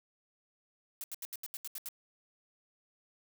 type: noise bursts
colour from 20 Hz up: blue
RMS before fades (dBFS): -41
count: 9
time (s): 1.01-1.887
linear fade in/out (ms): 0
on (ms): 29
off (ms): 77
effects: none